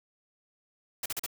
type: noise bursts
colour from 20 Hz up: white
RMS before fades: -33 dBFS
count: 4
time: 1.03-1.263 s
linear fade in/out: 5 ms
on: 29 ms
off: 39 ms
effects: none